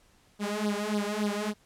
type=tone with flanger; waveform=sawtooth; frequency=208.3 Hz; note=G#3; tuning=5 cents sharp; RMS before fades=-30 dBFS; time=0.39-1.54 s; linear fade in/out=50 ms; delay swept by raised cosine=0.2 to 3.3 ms; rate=3.5 Hz; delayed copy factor=+1; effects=pink hiss -63 dBFS RMS until 1.65 s + low-pass 11000 Hz 12 dB/octave

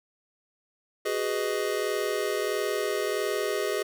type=chord; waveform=square; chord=G# minor seventh; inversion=third; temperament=just; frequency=373.8 / 415.3 / 498.4 / 623 Hz; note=F#4 / G#4 / B4 / D#5; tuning=+18 / 0 / +16 / +2 cents; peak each=-34 / -30 / -35 / -34 dBFS; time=1.05-3.83 s; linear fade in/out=10 ms; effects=none

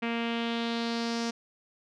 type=tone with low-pass filter sweep; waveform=sawtooth; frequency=232.5 Hz; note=A#3; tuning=4 cents flat; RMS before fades=-31 dBFS; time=0.02-1.31 s; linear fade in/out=10 ms; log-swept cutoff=2500 to 5700 Hz; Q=3; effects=none

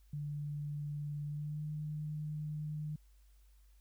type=tone with pitch glide; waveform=sine; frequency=146.83 to 151.66 Hz; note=D3 to D#3; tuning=0 to -44 cents; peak=-37 dBFS; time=0.13-2.96 s; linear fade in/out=5 ms; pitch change=+56 cents; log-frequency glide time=1.26-1.65 s; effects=added 50 Hz sine -60 dBFS peak until 3.8 s + white hiss -75 dBFS RMS until 3.8 s

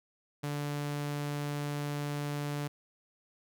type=tone; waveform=sawtooth; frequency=145.6 Hz; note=D3; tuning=15 cents flat; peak=-29 dBFS; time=0.43-2.68 s; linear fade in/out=10 ms; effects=none

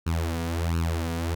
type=tone with flanger; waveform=sawtooth; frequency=83.1 Hz; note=E2; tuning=15 cents sharp; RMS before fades=-27 dBFS; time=0.06-1.35 s; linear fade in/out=10 ms; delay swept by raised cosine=0.72 to 4.22 ms; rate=1.4 Hz; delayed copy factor=+1; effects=none

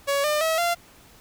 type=tone with pitch steps; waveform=sawtooth; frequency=561 / 601.3 / 644.4 / 690.7 Hz; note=C#5 / D5 / E5 / F5; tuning=+21 / +41 / -39 / -19 cents; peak=-17 dBFS; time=0.07-0.75 s; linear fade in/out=20 ms; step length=170 ms; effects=pink hiss -52 dBFS RMS until 1.2 s

